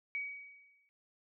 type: tone with exponential decay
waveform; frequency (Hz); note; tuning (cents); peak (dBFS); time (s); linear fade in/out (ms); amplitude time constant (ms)
sine; 2263; C#7; +35; -33; 0.15-0.89; 0; 160
effects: none